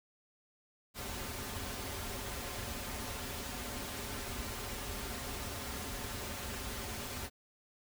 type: noise with comb filter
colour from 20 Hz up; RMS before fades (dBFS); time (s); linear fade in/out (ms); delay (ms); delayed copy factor
pink; -41; 0.94-7.3; 50; 6.2; -0.65
effects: none